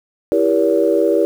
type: chord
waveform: sine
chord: E diminished seventh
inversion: none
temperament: just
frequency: 329.6 / 395.6 / 474.7 / 569.6 Hz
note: E4 / G4 / Bb4 / Db5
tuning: 0 / +16 / +31 / +47 cents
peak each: -17 dBFS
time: 0.32-1.25 s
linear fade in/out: 0 ms
effects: tanh soft clip ceiling -1 dBFS + 7-bit